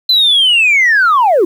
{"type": "linear sweep", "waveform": "sine", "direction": "down", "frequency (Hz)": [4079, 320], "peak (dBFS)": -5, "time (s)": [0.09, 1.45], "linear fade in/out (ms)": 5, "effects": ["tanh soft clip ceiling -4 dBFS", "7-bit"]}